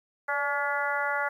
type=harmonic tone with a mistuned harmonic; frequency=284.5 Hz; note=C#4; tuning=45 cents sharp; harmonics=2 / 3 / 4 / 5 / 6 / 7; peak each=-34 / -32 / -35 / -30 / -34 / -35 dBFS; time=0.28-1.29 s; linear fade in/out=10 ms; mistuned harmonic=2; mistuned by=+31 cents; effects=10-bit